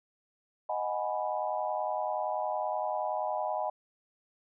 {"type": "chord", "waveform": "sine", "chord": "G# minor seventh", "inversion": "second", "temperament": "equal", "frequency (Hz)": [622.3, 740, 830.6, 987.8], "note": ["D#5", "F#5", "G#5", "B5"], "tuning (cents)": [0, 0, 0, 0], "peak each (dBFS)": [-34, -35, -35, -37], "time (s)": [0.69, 3.7], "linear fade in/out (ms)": 5, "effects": []}